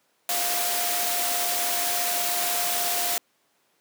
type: tone in noise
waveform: sine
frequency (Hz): 704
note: F5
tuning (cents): +14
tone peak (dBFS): -31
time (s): 0.29-3.18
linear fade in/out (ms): 2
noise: white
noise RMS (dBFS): -26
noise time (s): 0.29-3.18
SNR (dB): -8
effects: pink hiss -67 dBFS RMS until 3.8 s + high-pass 300 Hz 12 dB/octave